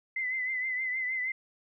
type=tone with vibrato; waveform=sine; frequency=2039 Hz; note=C7; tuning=45 cents flat; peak=-29 dBFS; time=0.16-1.32 s; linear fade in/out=5 ms; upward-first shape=triangle; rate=6.4 Hz; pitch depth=58 cents each way; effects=none